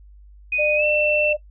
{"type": "tone with pitch glide", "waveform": "sine", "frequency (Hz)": [2489, 2683], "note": ["D#7", "E7"], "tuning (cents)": [0, 30], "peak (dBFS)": -19, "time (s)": [0.52, 1.33], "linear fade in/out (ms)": 5, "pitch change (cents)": 130, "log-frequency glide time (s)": [0.76, 0.84]}
{"type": "tone", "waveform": "sine", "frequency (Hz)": 600, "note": "D5", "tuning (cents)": 37, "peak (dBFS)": -19, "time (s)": [0.58, 1.37], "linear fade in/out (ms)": 20}
{"effects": ["noise-tail reverb RT60 0.1 s tail -17 dB re dry", "added 50 Hz sine -43 dBFS peak until 1.5 s"]}